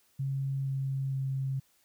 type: tone with pitch steps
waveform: sine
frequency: 136.2 / 135.26 / 134.32 Hz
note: C#3 / C#3 / C3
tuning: -30 / -42 / +46 cents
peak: -29 dBFS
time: 0.19-1.6 s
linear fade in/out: 10 ms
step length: 470 ms
effects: white hiss -68 dBFS RMS until 1.84 s